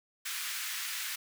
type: high-pass noise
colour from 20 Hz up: pink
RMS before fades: -37 dBFS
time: 0.25-1.16 s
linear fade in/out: 10 ms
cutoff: 1500 Hz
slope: 24 dB/octave
effects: none